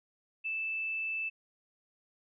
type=tone; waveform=sine; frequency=2637 Hz; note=E7; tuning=in tune; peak=-32 dBFS; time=0.44-1.3 s; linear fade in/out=20 ms; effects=none